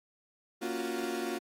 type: chord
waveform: 35% pulse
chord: Gb major seventh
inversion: first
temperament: equal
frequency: 233.1 / 277.2 / 349.2 / 370 Hz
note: Bb3 / Db4 / F4 / Gb4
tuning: 0 / 0 / 0 / 0 cents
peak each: -38 / -39 / -34 / -37 dBFS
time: 0.61-1.39 s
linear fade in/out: 20 ms
effects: AAC 48 kbps